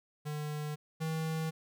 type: tone pair in turn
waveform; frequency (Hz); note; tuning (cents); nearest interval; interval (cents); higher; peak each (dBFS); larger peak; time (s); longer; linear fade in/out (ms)
square; 150 / 159.81; D3 / D#3; +37 / +47; minor second; 110; second; -36 / -33; second; 0.25-0.76 / 1-1.51; neither; 20
effects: none